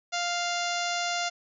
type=harmonic tone; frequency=698.5 Hz; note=F5; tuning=in tune; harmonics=1 / 2 / 3 / 4 / 5 / 6 / 7 / 8 / 9 / 10; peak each=-31 / -34 / -36 / -37 / -38 / -39 / -39 / -40 / -41 / -41 dBFS; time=0.12-1.3 s; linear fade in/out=20 ms; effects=none